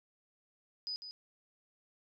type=tone with echo; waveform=sine; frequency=4978 Hz; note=D#8; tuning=in tune; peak=-36 dBFS; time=0.87-0.96 s; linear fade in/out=0 ms; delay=150 ms; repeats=1; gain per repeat=-8 dB; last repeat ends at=1.11 s; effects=none